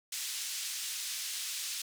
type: band-pass noise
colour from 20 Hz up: white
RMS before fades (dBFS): -38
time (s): 0.12-1.82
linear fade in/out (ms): 5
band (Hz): 2800 to 7900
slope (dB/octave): 12
effects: none